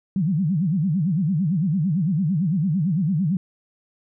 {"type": "tone with vibrato", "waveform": "sine", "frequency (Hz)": 171.3, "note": "F3", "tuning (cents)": -33, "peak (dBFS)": -18, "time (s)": [0.16, 3.37], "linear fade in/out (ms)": 2, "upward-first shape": "sine", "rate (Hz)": 8.9, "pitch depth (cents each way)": 280, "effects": []}